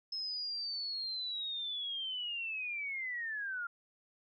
sine linear sweep, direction down, 5200 to 1380 Hz, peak -36 dBFS, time 0.12-3.67 s, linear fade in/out 5 ms, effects none

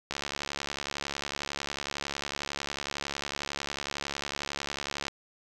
click train, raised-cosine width 0.2 ms, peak -15 dBFS, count 354, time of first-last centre 0.11-5.082 s, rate 71 Hz, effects none

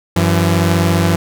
sawtooth tone pair together, 94.61 / 168.5 Hz, F#2 / E3, +39 / +38 cents, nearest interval minor seventh, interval 999 cents, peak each -10 dBFS, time 0.16-1.16 s, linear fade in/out 5 ms, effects none

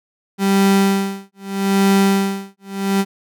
35% pulse tone with tremolo, 196 Hz, G3, in tune, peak -9 dBFS, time 0.38-3.05 s, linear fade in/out 50 ms, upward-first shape sine, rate 0.8 Hz, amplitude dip 100%, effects none

